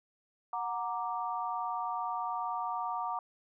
sine chord, Gb augmented, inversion none, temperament equal with one note detuned, 734 / 932.3 / 1174.7 Hz, Gb5 / Bb5 / D6, -14 / 0 / 0 cents, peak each -37 / -36 / -37 dBFS, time 0.53-3.19 s, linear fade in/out 2 ms, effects none

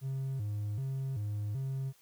triangle tone with vibrato, 118.2 Hz, A#2, 24 cents sharp, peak -30 dBFS, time 0.01-1.93 s, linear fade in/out 50 ms, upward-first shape square, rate 1.3 Hz, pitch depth 220 cents each way, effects tanh soft clip ceiling -26 dBFS + white hiss -65 dBFS RMS until 2.01 s

